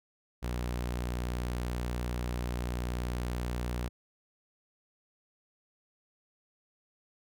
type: tone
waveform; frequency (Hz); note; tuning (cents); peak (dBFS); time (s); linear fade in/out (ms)
sawtooth; 60.6; B1; -32; -28; 0.42-3.89; 20
effects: none